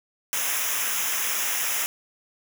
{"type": "noise with comb filter", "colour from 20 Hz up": "white", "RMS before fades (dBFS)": -26, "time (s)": [0.33, 1.86], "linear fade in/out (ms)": 0, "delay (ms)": 0.23, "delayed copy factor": -0.85, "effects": []}